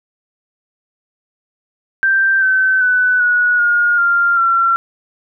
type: tone with pitch steps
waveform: sine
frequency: 1569 / 1532.3 / 1496.4 / 1461.4 / 1427.2 / 1393.8 / 1361.2 Hz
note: G6 / G6 / F#6 / F#6 / F6 / F6 / F6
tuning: +1 / -40 / +19 / -22 / +37 / -4 / -45 cents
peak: -10 dBFS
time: 2.03-4.76 s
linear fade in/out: 0 ms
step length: 390 ms
effects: none